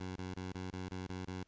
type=tone bursts; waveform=15% pulse; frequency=92.5 Hz; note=F#2; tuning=in tune; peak=-34 dBFS; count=8; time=0-1.434 s; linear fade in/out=5 ms; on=160 ms; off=22 ms; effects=pink hiss -75 dBFS RMS until 1.47 s + resampled to 16000 Hz

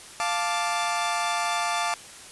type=chord; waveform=sawtooth; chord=D minor; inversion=first; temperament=equal; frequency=698.5 / 880 / 1174.7 Hz; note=F5 / A5 / D6; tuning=0 / 0 / 0 cents; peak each=-25 dBFS; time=0.2-1.94 s; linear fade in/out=0 ms; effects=white hiss -44 dBFS RMS until 2.31 s + resampled to 24000 Hz

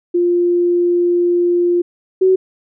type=tone pair in turn; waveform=sine; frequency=350 / 375.5 Hz; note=F4 / F#4; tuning=+4 / +26 cents; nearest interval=minor second; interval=122 cents; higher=second; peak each=-11 / -8 dBFS; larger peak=second; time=0.14-1.82 / 2.21-2.36 s; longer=first; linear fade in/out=10 ms; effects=none

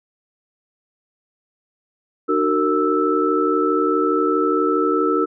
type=tone cluster; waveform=sine; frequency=302.5 / 374.8 / 459.6 / 1316 Hz; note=D#4 / F#4 / A#4 / E6; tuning=-49 / +22 / -25 / -3 cents; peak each=-21 dBFS; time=2.28-5.26 s; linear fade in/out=20 ms; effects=none

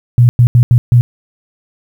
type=tone bursts at uneven times; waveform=sine; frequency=121 Hz; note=B2; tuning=35 cents flat; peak=-3 dBFS; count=5; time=0.18-0.29 / 0.39-0.47 / 0.55-0.63 / 0.71-0.78 / 0.92-1.01 s; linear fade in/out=0 ms; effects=7-bit

